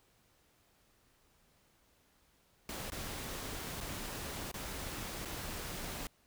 pink noise with dropouts, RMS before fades -42 dBFS, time 2.69-6.07 s, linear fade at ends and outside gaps 1 ms, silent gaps 2.901-2.92 / 3.805-3.809 / 4.515-4.541 / 5.251-5.255 s, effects pink hiss -70 dBFS RMS until 6.26 s

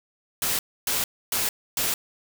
white noise bursts, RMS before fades -25 dBFS, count 4, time 0.42-1.94 s, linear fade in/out 2 ms, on 170 ms, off 280 ms, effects none

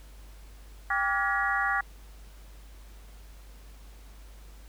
sine tone cluster, 793 / 1157 / 1419 / 1678 / 1922 Hz, G5 / D6 / F6 / G#6 / B6, +20 / -26 / +27 / +17 / -48 cents, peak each -31 dBFS, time 0.9-1.81 s, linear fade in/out 5 ms, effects added 50 Hz sine -46 dBFS peak until 4.68 s + pink hiss -57 dBFS RMS until 4.68 s

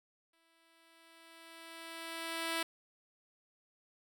5% pulse tone with exponential growth, 329.6 Hz, E4, in tune, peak -21 dBFS, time 0.33-2.63 s, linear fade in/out 5 ms, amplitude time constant 500 ms, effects none

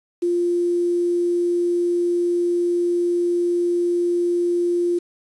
sine tone with quantisation, 348.8 Hz, F4, 2 cents flat, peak -17 dBFS, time 0.22-4.99 s, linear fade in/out 10 ms, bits 7, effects resampled to 24000 Hz

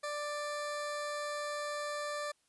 20% pulse tone, 589 Hz, D5, 5 cents sharp, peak -31 dBFS, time 0.03-2.32 s, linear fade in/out 10 ms, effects white hiss -74 dBFS RMS until 2.48 s + resampled to 24000 Hz

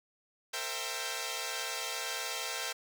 5% pulse chord, C dominant seventh, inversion third, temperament equal with one note detuned, 455.8 / 523.3 / 659.3 / 784 Hz, Bb4 / C5 / E5 / G5, -39 / 0 / 0 / 0 cents, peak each -29 dBFS, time 0.53-2.73 s, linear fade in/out 10 ms, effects none

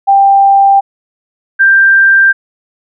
sine tone pair in turn, 790 / 1580 Hz, G5 / G6, +13 / +13 cents, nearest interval octave, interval 1200 cents, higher second, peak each -3 dBFS, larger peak neither, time 0.07-0.81 / 1.59-2.33 s, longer neither, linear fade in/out 20 ms, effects none

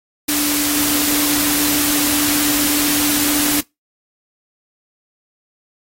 sine tone in noise, 293.7 Hz, D4, in tune, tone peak -19 dBFS, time 0.28-3.61 s, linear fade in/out 10 ms, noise white, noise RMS -18 dBFS, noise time 0.28-3.61 s, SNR -4 dB, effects noise-tail reverb RT60 0.2 s tail -24 dB re dry + AAC 48 kbps

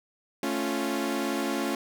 sawtooth chord, A augmented, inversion none, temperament equal, 220 / 277.2 / 349.2 Hz, A3 / C#4 / E#4, 0 / 0 / 0 cents, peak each -29 / -26 / -28 dBFS, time 0.43-1.75 s, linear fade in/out 2 ms, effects none

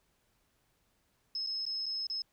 sine tone with dropouts, 5180 Hz, E8, 31 cents flat, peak -33 dBFS, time 1.35-2.22 s, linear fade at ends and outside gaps 2 ms, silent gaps 1.465-1.47 / 1.654-1.664 / 1.859-1.863 / 2.069-2.099 s, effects pink hiss -74 dBFS RMS until 2.32 s

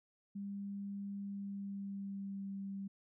sine tone with pitch glide, 200 to 196.34 Hz, G3 to G3, +35 to +3 cents, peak -40 dBFS, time 0.35-2.88 s, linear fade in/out 10 ms, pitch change -32 cents, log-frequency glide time 1.19-2.5 s, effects none

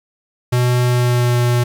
square tone with pitch glide, 123.47 to 121.49 Hz, B2 to B2, 0 to -28 cents, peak -13 dBFS, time 0.52-1.64 s, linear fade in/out 10 ms, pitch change -28 cents, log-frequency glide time 0.84-1.38 s, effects 8-bit

